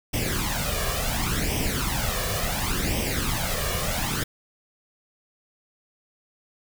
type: noise with flanger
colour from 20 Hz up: pink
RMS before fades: -26 dBFS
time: 0.13-4.24 s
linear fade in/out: 10 ms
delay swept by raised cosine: 0.35 to 1.75 ms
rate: 0.7 Hz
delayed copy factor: +0.7
effects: none